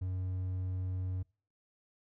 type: tone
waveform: triangle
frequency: 92.5 Hz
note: F#2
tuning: in tune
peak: -31 dBFS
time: 0.01-1.23 s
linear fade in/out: 10 ms
effects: noise-tail reverb RT60 0.4 s tail -26 dB re dry